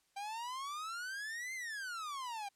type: exponential two-way sweep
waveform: 45% pulse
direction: up then down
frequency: 784 to 2113 to 784 Hz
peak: -40 dBFS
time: 0.16-2.49 s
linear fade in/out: 10 ms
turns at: 1.54 s
effects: white hiss -75 dBFS RMS until 2.55 s + low-pass 10000 Hz 12 dB/octave